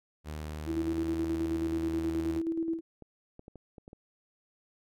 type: tone with pitch glide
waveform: sawtooth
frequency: 76.6 to 79.71 Hz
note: D#2 to D#2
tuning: -27 to +42 cents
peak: -33 dBFS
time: 0.24-2.42 s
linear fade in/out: 50 ms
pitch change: +69 cents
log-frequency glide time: 0.6-0.91 s
type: tone with tremolo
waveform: sine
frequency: 328.5 Hz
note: E4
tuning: 6 cents flat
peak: -27 dBFS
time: 0.66-2.81 s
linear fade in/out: 50 ms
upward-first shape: square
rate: 9.4 Hz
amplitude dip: 45%
type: clicks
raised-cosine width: 2 ms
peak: -34 dBFS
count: 7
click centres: 3.023 / 3.394 / 3.481 / 3.557 / 3.782 / 3.879 / 3.931 s
effects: none